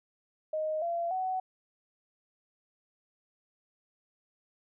sine tone with pitch steps, 622.3 / 682.6 / 748.6 Hz, D#5 / F5 / F#5, 0 / -40 / +20 cents, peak -29 dBFS, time 0.53-1.4 s, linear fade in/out 5 ms, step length 290 ms, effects none

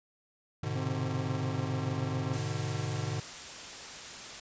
square chord, G# diminished, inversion none, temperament just, 103.83 / 124.59 / 149.51 Hz, G#2 / B2 / D3, 0 / +16 / +31 cents, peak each -37 dBFS, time 0.63-3.2 s, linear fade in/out 5 ms
harmonic tone, 131.6 Hz, C3, 10 cents sharp, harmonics 1 / 2 / 3 / 4 / 5 / 6 / 7 / 8 / 9 / 10, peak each -40 / -38 / -54 / -46 / -58 / -51 / -53 / -52 / -53 / -64 dBFS, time 0.75-2.37 s, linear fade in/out 10 ms
white noise, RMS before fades -43 dBFS, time 2.33-4.4 s, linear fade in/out 5 ms
effects resampled to 16000 Hz

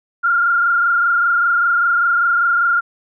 sine tone with frequency modulation, 1400 Hz, F6, 4 cents sharp, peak -12 dBFS, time 0.23-2.81 s, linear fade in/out 20 ms, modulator 25.1 Hz, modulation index 1.4, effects none

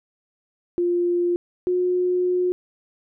sine tone pair in turn, 350 / 361.1 Hz, F4 / F#4, +4 / -42 cents, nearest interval minor second, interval 54 cents, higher second, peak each -18 dBFS, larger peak neither, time 0.78-1.36 / 1.67-2.52 s, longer second, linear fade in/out 0 ms, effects none

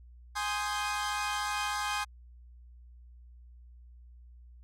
sawtooth chord, Ab major seventh, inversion none, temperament equal, 830.6 / 1046.5 / 1244.5 / 1568 Hz, Ab5 / C6 / Eb6 / G6, 0 / 0 / 0 / 0 cents, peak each -31 / -33 / -33 / -35 dBFS, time 0.35-2.05 s, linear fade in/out 20 ms, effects added 60 Hz sine -50 dBFS peak until 4.63 s + low-pass 10000 Hz 12 dB/octave

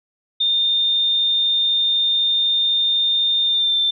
sine tone with pitch glide, 3626 to 3562 Hz, A#7 to A7, -49 to +21 cents, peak -15 dBFS, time 0.4-3.91 s, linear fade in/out 10 ms, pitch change -30 cents, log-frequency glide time 3.43-3.79 s, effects none

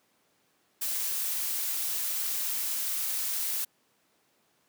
blue noise, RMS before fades -31 dBFS, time 0.81-3.65 s, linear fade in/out 10 ms, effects pink hiss -69 dBFS RMS until 4.68 s + high-pass 200 Hz 12 dB/octave

